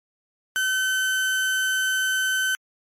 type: tone pair in turn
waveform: 35% pulse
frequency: 1529 / 1529 Hz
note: G6 / G6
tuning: -44 / -44 cents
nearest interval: unison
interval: 0 cents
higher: neither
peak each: -19 dBFS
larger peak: neither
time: 0.56-1.87 / 1.87-2.55 s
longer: first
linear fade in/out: 0 ms
effects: MP3 64 kbps